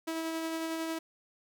sawtooth tone with tremolo, 324.8 Hz, E4, 26 cents flat, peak -28 dBFS, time 0.07-0.99 s, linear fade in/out 10 ms, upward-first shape sine, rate 11 Hz, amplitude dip 25%, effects none

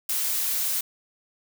blue noise, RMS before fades -26 dBFS, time 0.09-0.81 s, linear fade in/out 5 ms, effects none

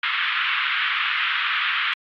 pink band-pass noise, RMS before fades -23 dBFS, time 0.03-1.94 s, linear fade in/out 5 ms, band 1200 to 3400 Hz, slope 48 dB/octave, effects AAC 64 kbps

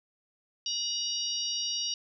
harmonic tone with a mistuned harmonic, 939 Hz, A#5, 12 cents sharp, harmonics 3 / 4 / 5 / 6, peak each -35 / -37 / -35 / -34 dBFS, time 0.66-1.94 s, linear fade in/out 2 ms, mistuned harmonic 3, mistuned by +54 cents, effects none

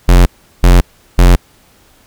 square tone bursts, 44.31 Hz, F1, 26 cents sharp, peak -3 dBFS, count 3, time 0.08-1.36 s, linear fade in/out 10 ms, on 180 ms, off 370 ms, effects pink hiss -48 dBFS RMS until 2.06 s

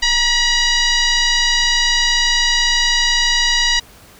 sine tone with frequency modulation, 942 Hz, A#5, 18 cents sharp, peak -12 dBFS, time 0.02-3.8 s, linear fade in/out 10 ms, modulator 962 Hz, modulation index 5, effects pink hiss -44 dBFS RMS until 4.19 s

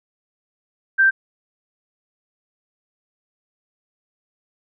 sine tone, 1568 Hz, G6, in tune, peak -11 dBFS, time 0.98-1.11 s, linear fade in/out 20 ms, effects none

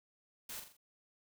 white noise with echo, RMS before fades -45 dBFS, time 0.49-0.6 s, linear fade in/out 5 ms, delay 42 ms, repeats 4, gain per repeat -6 dB, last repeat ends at 0.768 s, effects none

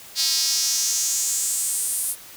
square tone with high-pass filter sweep, 146.83 Hz, D3, in tune, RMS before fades -23 dBFS, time 0.15-2.16 s, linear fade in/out 50 ms, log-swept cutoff 4600 to 10000 Hz, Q 3.5, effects white hiss -43 dBFS RMS until 2.36 s

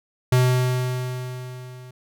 square tone with level ramp, 126.4 Hz, B2, 41 cents sharp, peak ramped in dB -14 to -40 dBFS, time 0.32-1.91 s, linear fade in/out 5 ms, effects none

